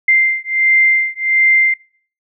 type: beating tone pair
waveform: sine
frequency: 2090 / 2091.4 Hz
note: C7 / C7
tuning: -2 / -1 cents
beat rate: 1.4 Hz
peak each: -13 dBFS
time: 0.08-1.74 s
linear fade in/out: 5 ms
effects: noise-tail reverb RT60 0.5 s tail -25 dB re dry